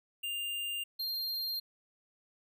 square tone pair in turn, 2800 / 4195 Hz, F7 / C8, +4 / +4 cents, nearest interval perfect fifth, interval 700 cents, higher second, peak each -35 / -34 dBFS, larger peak second, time 0.23-0.84 / 0.99-1.6 s, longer neither, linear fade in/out 10 ms, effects none

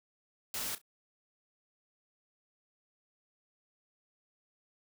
white noise with echo, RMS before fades -37 dBFS, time 0.54-0.75 s, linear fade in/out 2 ms, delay 33 ms, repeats 2, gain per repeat -15 dB, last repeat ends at 0.816 s, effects none

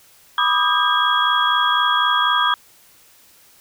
sine tone cluster, 986 / 1188 / 1252 / 1605 / 3313 Hz, B5 / D6 / D#6 / G6 / G#7, -3 / +20 / +10 / +40 / -5 cents, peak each -21 dBFS, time 0.38-2.54 s, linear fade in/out 2 ms, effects white hiss -51 dBFS RMS until 3.6 s

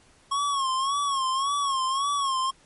square tone with vibrato, 1094 Hz, C#6, 23 cents flat, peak -24 dBFS, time 0.31-2.51 s, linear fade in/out 10 ms, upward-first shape sine, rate 1.8 Hz, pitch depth 84 cents each way, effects pink hiss -58 dBFS RMS until 2.65 s + MP3 48 kbps

